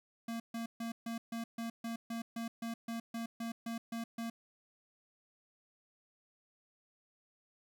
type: tone bursts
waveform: square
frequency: 230 Hz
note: A#3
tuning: 23 cents flat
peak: -38 dBFS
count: 16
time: 0.28-4.3 s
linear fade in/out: 5 ms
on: 120 ms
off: 140 ms
effects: none